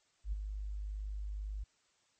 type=tone with ADSR envelope; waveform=sine; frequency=51 Hz; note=G#1; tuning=31 cents flat; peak=-31 dBFS; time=0.24-1.64 s; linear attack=82 ms; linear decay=22 ms; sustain=-6 dB; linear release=8 ms; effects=white hiss -73 dBFS RMS until 2.19 s + MP3 32 kbps